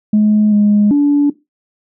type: tone with pitch steps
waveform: sine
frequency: 211.8 / 207.4 / 288.4 Hz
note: G#3 / G#3 / D4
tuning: +34 / -2 / -31 cents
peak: -6 dBFS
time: 0.13-1.3 s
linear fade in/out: 5 ms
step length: 390 ms
effects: noise-tail reverb RT60 0.2 s tail -17 dB re dry + tanh soft clip ceiling -4 dBFS